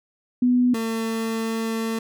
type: tone pair in turn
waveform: sine / 30% pulse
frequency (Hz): 247.6 / 225.1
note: B3 / A3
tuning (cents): +5 / +40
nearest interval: major second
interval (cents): 165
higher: first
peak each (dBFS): -15 / -21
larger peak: first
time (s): 0.42-0.74 / 0.74-1.99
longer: second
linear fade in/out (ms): 5
effects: none